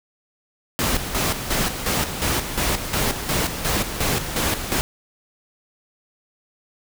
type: noise with tremolo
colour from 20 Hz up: pink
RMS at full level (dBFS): -21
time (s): 0.79-4.81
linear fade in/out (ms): 0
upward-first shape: square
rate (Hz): 2.8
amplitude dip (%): 60
effects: none